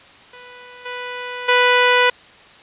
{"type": "tone with level steps", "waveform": "10% pulse", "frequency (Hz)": 493.9, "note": "B4", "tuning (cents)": 0, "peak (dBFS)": [-30, -18, -3], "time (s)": [0.33, 2.1], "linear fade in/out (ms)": 5, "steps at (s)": [0.85, 1.48], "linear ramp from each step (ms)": 10, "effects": ["white hiss -45 dBFS RMS until 2.62 s", "resampled to 8000 Hz"]}